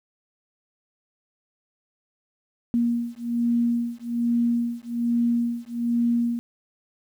sine beating tone pair, 235.8 / 237 Hz, A#3 / A#3, +20 / +29 cents, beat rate 1.2 Hz, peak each -24 dBFS, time 2.74-6.39 s, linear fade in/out 0 ms, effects 9-bit

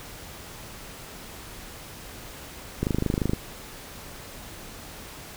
click train, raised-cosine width 3 ms, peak -11 dBFS, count 14, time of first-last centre 2.83-3.334 s, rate 25.8 Hz, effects pink hiss -42 dBFS RMS until 5.36 s

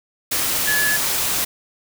sine tone in noise, 1706 Hz, G#6, 46 cents sharp, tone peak -18 dBFS, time 0.67-0.97 s, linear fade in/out 10 ms, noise white, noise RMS -21 dBFS, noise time 0.31-1.45 s, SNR 0 dB, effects none

